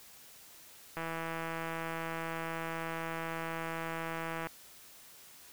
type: click train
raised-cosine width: 0.5 ms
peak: -23 dBFS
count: 575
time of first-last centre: 0.97-4.47 s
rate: 164 Hz
effects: white hiss -55 dBFS RMS until 5.52 s